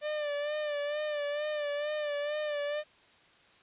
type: tone with vibrato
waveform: 45% pulse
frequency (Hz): 592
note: D5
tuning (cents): +14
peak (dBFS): -31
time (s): 0.01-2.84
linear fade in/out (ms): 50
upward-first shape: sine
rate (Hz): 2.2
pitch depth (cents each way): 46
effects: white hiss -61 dBFS RMS until 3.62 s + resampled to 8000 Hz